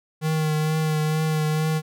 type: tone with vibrato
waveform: square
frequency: 155.56 Hz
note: D#3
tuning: in tune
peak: -21 dBFS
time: 0.21-1.82 s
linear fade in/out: 50 ms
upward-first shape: triangle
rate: 2.2 Hz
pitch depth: 26 cents each way
effects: none